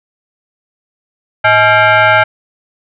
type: tone with frequency modulation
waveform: sine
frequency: 110 Hz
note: A2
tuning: in tune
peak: -5 dBFS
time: 1.44-2.24 s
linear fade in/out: 10 ms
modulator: 743 Hz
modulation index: 2.7
effects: none